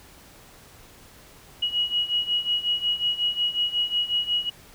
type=beating tone pair; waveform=sine; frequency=2903 / 2908.5 Hz; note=F#7 / F#7; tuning=-34 / -30 cents; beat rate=5.5 Hz; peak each=-27 / -24 dBFS; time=1.62-4.5 s; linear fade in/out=10 ms; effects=pink hiss -50 dBFS RMS until 4.74 s